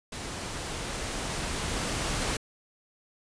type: noise with level ramp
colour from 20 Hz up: pink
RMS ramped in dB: -37 to -29 dBFS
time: 0.12-2.37 s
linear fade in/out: 5 ms
effects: resampled to 22050 Hz